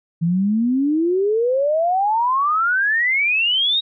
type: exponential sweep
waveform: sine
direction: up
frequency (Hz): 161.9 to 3825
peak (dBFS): -15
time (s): 0.21-3.81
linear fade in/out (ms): 20
effects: none